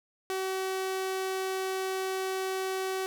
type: tone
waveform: sawtooth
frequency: 379.3 Hz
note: F#4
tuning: 43 cents sharp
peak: -26 dBFS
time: 0.3-3.06 s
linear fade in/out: 0 ms
effects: none